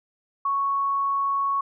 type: tone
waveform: sine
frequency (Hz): 1108.7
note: C#6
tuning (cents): 0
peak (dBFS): -21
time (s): 0.45-1.61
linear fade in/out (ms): 5
effects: none